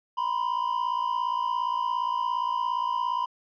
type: tone pair together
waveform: triangle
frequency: 964 / 1021.3 Hz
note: B5 / C6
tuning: -42 / -42 cents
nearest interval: minor second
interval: 100 cents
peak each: -26 dBFS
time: 0.17-3.26 s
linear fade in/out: 10 ms
effects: resampled to 11025 Hz